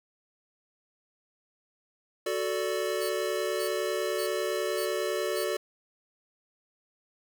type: chord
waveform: square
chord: D major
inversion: first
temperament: equal with one note detuned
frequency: 370 / 440 / 582.3 Hz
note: F#4 / A4 / D5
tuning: 0 / 0 / -15 cents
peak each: -33 dBFS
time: 2.26-5.57 s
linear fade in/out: 5 ms
type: tone bursts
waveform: 10% pulse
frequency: 4467 Hz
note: C#8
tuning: 12 cents sharp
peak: -30 dBFS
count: 5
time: 3-5.45 s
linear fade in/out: 20 ms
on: 98 ms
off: 490 ms
effects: none